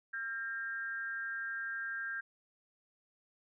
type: tone with amplitude modulation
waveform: sine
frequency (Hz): 1600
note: G6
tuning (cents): +35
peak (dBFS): -33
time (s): 0.13-2.21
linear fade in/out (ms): 10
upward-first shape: sine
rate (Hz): 232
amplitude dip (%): 70
effects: none